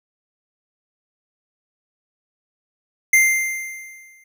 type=tone with exponential decay; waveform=square; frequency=2093 Hz; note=C7; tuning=in tune; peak=-10 dBFS; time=3.13-4.24 s; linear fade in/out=5 ms; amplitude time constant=240 ms; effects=none